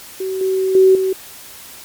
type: tone with level steps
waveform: sine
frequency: 378.8 Hz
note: F#4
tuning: 41 cents sharp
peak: -19 / -14 / -6 / -14 dBFS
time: 0.2-1.13 s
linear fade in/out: 5 ms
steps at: 0.41 / 0.75 / 0.95 s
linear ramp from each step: 2 ms
effects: white hiss -37 dBFS RMS until 1.84 s + MP3 96 kbps